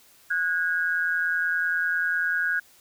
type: tone pair together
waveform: sine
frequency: 1463.7 / 1634 Hz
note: F#6 / G#6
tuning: -19 / -29 cents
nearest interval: major second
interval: 190 cents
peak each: -25 dBFS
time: 0.3-2.6 s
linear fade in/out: 10 ms
effects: white hiss -56 dBFS RMS until 2.8 s